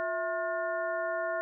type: harmonic tone with a mistuned harmonic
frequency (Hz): 356.7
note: F4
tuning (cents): +37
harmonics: 1 / 2 / 3 / 4 / 5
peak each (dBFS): -42 / -31 / -39 / -37 / -41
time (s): 0-1.41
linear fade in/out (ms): 0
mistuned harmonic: 2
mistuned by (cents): -140
effects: none